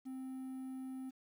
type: tone with quantisation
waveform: triangle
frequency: 261.6 Hz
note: C4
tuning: in tune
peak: -40 dBFS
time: 0.05-1.11 s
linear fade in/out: 20 ms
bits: 11
effects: none